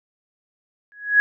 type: tone with exponential growth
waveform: sine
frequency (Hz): 1670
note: G#6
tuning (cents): +9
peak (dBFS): -8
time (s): 0.92-1.2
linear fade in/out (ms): 0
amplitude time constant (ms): 59
effects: none